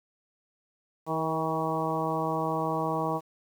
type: harmonic tone with a mistuned harmonic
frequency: 160.2 Hz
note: E3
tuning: 49 cents flat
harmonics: 1 / 2 / 3 / 4 / 5 / 6 / 7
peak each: -34 / -34 / -34 / -34 / -34 / -34 / -34 dBFS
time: 1.06-3.21 s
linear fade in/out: 50 ms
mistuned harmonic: 3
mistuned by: -18 cents
effects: 9-bit